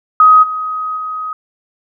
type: tone with level steps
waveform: sine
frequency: 1259 Hz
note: D#6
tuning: 20 cents sharp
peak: -3 / -17 / -19 dBFS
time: 0.2-1.33 s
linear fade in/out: 2 ms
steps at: 0.42 / 0.96 s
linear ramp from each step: 20 ms
effects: none